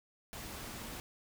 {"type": "tone in noise", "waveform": "sine", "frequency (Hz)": 233.1, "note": "A#3", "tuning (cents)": 0, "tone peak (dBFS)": -54, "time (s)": [0.67, 0.93], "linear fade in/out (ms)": 0, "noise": "pink", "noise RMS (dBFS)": -45, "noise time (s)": [0.33, 1], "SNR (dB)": -12, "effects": []}